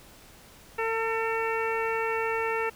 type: harmonic tone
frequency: 450.5 Hz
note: A4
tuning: 41 cents sharp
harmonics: 1 / 2 / 3 / 4 / 5 / 6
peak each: -29 / -32 / -34 / -35 / -36 / -37 dBFS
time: 0.78-2.7 s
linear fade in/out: 10 ms
effects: pink hiss -52 dBFS RMS until 2.75 s